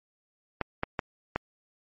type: clicks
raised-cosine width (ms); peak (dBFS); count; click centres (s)
0.5; -12; 4; 0.613 / 0.834 / 0.992 / 1.36
effects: MP3 32 kbps